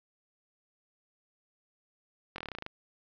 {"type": "slowing click train", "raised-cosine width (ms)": 0.3, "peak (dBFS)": -22, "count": 11, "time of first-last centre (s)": [2.36, 2.664], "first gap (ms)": 22, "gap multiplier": 1.07, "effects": ["low-pass 5000 Hz 12 dB/octave", "10-bit"]}